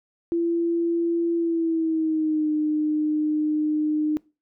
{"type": "tone with pitch glide", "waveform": "sine", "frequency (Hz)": [338.1, 304.7], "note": ["E4", "D#4"], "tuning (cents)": [44, -36], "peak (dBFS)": -20, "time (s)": [0.32, 4.17], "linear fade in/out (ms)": 0, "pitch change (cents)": -180, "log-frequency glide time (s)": [1.35, 2.5], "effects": ["noise-tail reverb RT60 0.3 s tail -23 dB re dry"]}